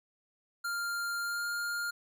square tone with pitch glide, 1396.9 to 1408.2 Hz, F6 to F6, 0 to +14 cents, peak -33 dBFS, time 0.64-1.91 s, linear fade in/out 10 ms, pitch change +14 cents, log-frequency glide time 1.2-1.46 s, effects none

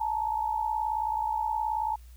sine tone pair together, 863.2 / 922 Hz, A5 / A#5, -33 / -19 cents, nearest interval minor second, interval 114 cents, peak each -28 / -31 dBFS, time 0-1.96 s, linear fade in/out 10 ms, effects added 60 Hz sine -46 dBFS peak until 2.16 s + white hiss -62 dBFS RMS until 2.16 s

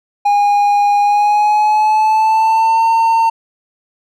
triangle tone with pitch glide, 818 to 907.6 Hz, G#5 to A#5, -26 to -47 cents, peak -7 dBFS, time 0.25-3.3 s, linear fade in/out 10 ms, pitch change +179 cents, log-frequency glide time 1.01-2.86 s, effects none

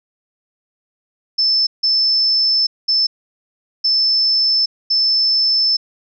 sine tone bursts at uneven times, 5274 Hz, E8, in tune, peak -12 dBFS, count 5, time 1.38-1.67 / 1.83-2.67 / 2.88-3.07 / 3.84-4.66 / 4.9-5.77 s, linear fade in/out 10 ms, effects none

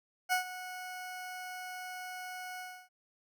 20% pulse tone with ADSR envelope, 734 Hz, F#5, 14 cents flat, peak -21 dBFS, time 0.29-2.89 s, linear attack 35 ms, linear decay 110 ms, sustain -15 dB, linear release 290 ms, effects none

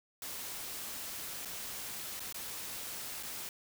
white noise with dropouts, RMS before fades -42 dBFS, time 0.22-3.49 s, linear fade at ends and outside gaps 2 ms, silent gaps 1.45-1.455 / 2.196-2.203 / 2.326-2.344 / 3.228-3.232 s, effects none

